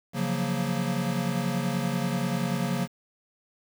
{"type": "chord", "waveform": "square", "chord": "Gb major seventh", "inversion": "second", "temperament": "equal", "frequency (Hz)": [138.59, 174.61, 185, 233.1], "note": ["Db3", "F3", "Gb3", "Bb3"], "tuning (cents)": [0, 0, 0, 0], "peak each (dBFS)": -32, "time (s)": [0.13, 2.88], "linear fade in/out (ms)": 50, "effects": ["8-bit"]}